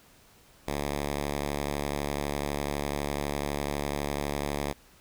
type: tone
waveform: 5% pulse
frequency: 72 Hz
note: D2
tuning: 34 cents flat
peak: -18 dBFS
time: 0.67-4.73 s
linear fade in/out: 10 ms
effects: pink hiss -58 dBFS RMS until 5 s